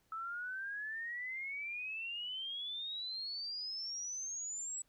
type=exponential sweep; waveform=sine; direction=up; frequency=1300 to 7840 Hz; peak=-39 dBFS; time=0.12-4.82 s; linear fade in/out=2 ms; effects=pink hiss -75 dBFS RMS until 4.88 s